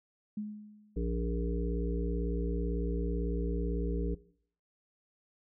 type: tone with exponential decay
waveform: sine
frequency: 210.5 Hz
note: G#3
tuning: 24 cents sharp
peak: -32 dBFS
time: 0.37-1.16 s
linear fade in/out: 5 ms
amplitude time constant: 170 ms
type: harmonic tone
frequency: 58 Hz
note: A#1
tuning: 8 cents flat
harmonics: 1 / 3 / 5 / 7 / 8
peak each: -32 / -37 / -39 / -40 / -41 dBFS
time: 0.96-4.15 s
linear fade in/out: 10 ms
effects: noise-tail reverb RT60 0.6 s tail -20 dB re dry